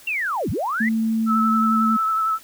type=linear two-way sweep; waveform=sine; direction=down then up; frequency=2800 to 69.3 to 2069 Hz; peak=-21 dBFS; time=0.07-0.89 s; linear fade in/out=5 ms; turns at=0.5 s
type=tone; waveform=sine; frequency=223.2 Hz; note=A3; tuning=25 cents sharp; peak=-18 dBFS; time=0.8-1.97 s; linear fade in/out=10 ms
type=tone with vibrato; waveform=sine; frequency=1309 Hz; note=E6; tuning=13 cents flat; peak=-18 dBFS; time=1.26-2.39 s; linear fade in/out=50 ms; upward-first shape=sine; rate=11 Hz; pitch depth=25 cents each way
effects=white hiss -47 dBFS RMS until 2.43 s